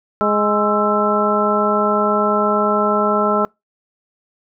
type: harmonic tone with a mistuned harmonic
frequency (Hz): 208.5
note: G#3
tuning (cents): +7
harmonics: 1 / 2 / 3 / 4 / 5 / 6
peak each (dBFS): -21 / -20 / -20 / -24 / -24 / -18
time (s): 0.21-3.45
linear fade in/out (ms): 0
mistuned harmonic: 6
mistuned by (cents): +100
effects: noise-tail reverb RT60 0.2 s tail -26 dB re dry